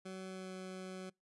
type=tone with pitch glide; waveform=20% pulse; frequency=188.2 to 186.68 Hz; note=F#3 to F#3; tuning=+30 to +16 cents; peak=-39 dBFS; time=0.05-1.1 s; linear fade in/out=10 ms; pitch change=-14 cents; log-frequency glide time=0.27-0.52 s; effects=noise-tail reverb RT60 0.2 s tail -25 dB re dry + resampled to 24000 Hz